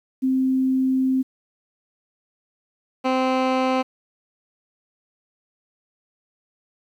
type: tone pair in turn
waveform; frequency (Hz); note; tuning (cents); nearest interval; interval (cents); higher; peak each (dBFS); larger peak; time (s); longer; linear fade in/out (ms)
sine / 15% pulse; 261.6 / 259.5; C4 / C4; 0 / -14; unison; 14; first; -17 / -12; second; 0.22-1.23 / 3.04-3.83; first; 20
effects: low-pass 3000 Hz 12 dB/octave + 9-bit